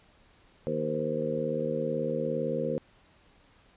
harmonic tone with a mistuned harmonic, 77.8 Hz, D#2, in tune, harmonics 2 / 3 / 4 / 5 / 6 / 7, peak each -36 / -35 / -39 / -37 / -33 / -32 dBFS, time 0.67-2.78 s, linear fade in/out 0 ms, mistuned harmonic 7, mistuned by -59 cents, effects pink hiss -61 dBFS RMS until 3.76 s + resampled to 8000 Hz

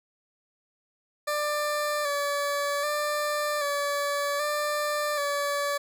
20% pulse tone with vibrato, 583 Hz, D5, 13 cents flat, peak -21 dBFS, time 1.27-5.78 s, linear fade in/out 10 ms, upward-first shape square, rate 0.64 Hz, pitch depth 31 cents each way, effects none

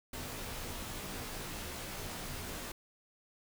pink noise with comb filter, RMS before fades -42 dBFS, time 0.13-2.72 s, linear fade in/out 5 ms, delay 18 ms, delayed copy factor -0.95, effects none

